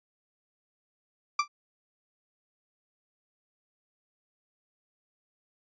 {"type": "tone with exponential decay", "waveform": "35% pulse", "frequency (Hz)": 1174.7, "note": "D6", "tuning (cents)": 0, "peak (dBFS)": -18, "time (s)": [1.39, 1.48], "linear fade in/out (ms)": 5, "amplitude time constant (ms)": 18, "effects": ["resampled to 16000 Hz"]}